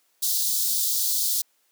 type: high-pass noise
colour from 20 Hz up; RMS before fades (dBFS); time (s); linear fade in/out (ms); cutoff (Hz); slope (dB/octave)
white; -24; 0.22-1.42; 10; 3700; 48
effects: white hiss -67 dBFS RMS until 1.71 s + high-pass 300 Hz 12 dB/octave